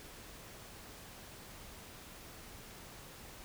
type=silence; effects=pink hiss -52 dBFS RMS until 3.44 s